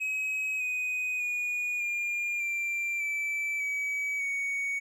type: tone with pitch steps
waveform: triangle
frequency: 2545 / 2498 / 2453 / 2408 / 2364 / 2320 / 2278 / 2236 Hz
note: D#7 / D#7 / D#7 / D7 / D7 / D7 / C#7 / C#7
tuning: +39 / +6 / -25 / +43 / +11 / -22 / +47 / +14 cents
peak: -27 dBFS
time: 0-4.8 s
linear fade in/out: 20 ms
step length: 600 ms
effects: none